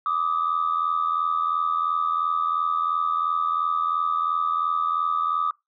sine tone pair together, 1174.7 / 1257.6 Hz, D6 / D#6, 0 / +18 cents, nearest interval minor second, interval 118 cents, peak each -23 dBFS, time 0.06-5.51 s, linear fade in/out 2 ms, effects noise-tail reverb RT60 0.2 s tail -25 dB re dry + tanh soft clip ceiling -15 dBFS

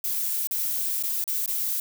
violet noise with dropouts, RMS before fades -27 dBFS, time 0.04-1.8 s, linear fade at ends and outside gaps 2 ms, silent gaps 0.472-0.51 / 1.027-1.035 / 1.241-1.277 / 1.461-1.477 s, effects none

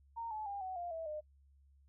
sine tone with pitch steps, 922 / 860.3 / 802.6 / 748.9 / 698.7 / 652 / 608.3 Hz, A#5 / A5 / G5 / F#5 / F5 / E5 / D#5, -19 / -39 / +41 / +21 / +1 / -19 / -39 cents, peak -39 dBFS, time 0.16-1.21 s, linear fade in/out 20 ms, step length 150 ms, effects noise-tail reverb RT60 0.1 s tail -24 dB re dry + added 69 Hz sine -63 dBFS peak until 1.88 s

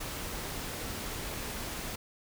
pink noise, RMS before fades -38 dBFS, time 0-1.96 s, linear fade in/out 10 ms, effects none

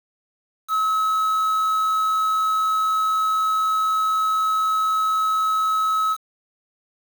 triangle tone with quantisation, 1288 Hz, E6, 41 cents flat, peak -16 dBFS, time 0.68-6.17 s, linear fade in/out 50 ms, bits 6, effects none

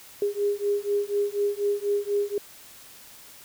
sine beating tone pair, 405.8 / 409.9 Hz, G#4 / G#4, -40 / -23 cents, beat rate 4.1 Hz, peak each -26 dBFS, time 0.22-2.38 s, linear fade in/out 2 ms, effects white hiss -48 dBFS RMS until 3.44 s

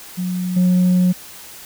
sine tone with level steps, 181.3 Hz, F#3, 35 cents flat, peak -19 / -9 dBFS, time 0.17-1.13 s, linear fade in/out 20 ms, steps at 0.56 s, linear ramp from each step 10 ms, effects tanh soft clip ceiling -10 dBFS + white hiss -38 dBFS RMS until 1.65 s

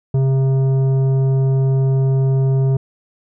sine tone with tanh clipping, 133.9 Hz, C3, 40 cents sharp, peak -14 dBFS, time 0.14-2.77 s, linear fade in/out 5 ms, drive 10 dB, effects none

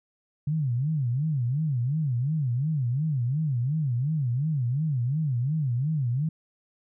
sine tone with vibrato, 137.6 Hz, C#3, 12 cents flat, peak -23 dBFS, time 0.47-6.29 s, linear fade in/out 5 ms, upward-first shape sine, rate 2.8 Hz, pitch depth 260 cents each way, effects none

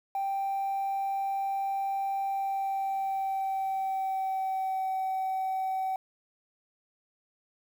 sine tone with pitch glide, 784 to 760.8 Hz, G5 to F#5, 0 to +48 cents, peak -26 dBFS, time 0.15-5.96 s, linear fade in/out 2 ms, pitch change -52 cents, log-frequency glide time 2.27-4.89 s, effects tanh soft clip ceiling -26 dBFS + 9-bit

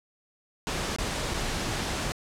pink noise with dropouts, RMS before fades -30 dBFS, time 0.67-2.12 s, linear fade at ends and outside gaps 0 ms, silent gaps 0.962-0.985 / 1.338-1.342 s, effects low-pass 8000 Hz 12 dB/octave

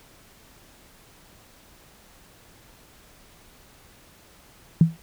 sine tone with exponential decay, 164 Hz, E3, 9 cents flat, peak -8 dBFS, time 4.81-4.97 s, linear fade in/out 2 ms, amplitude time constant 33 ms, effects pink hiss -53 dBFS RMS until 5.02 s

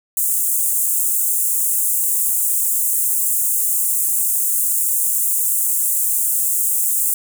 pink high-pass noise, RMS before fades -18 dBFS, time 0.17-7.14 s, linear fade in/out 2 ms, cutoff 7600 Hz, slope 48 dB/octave, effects none

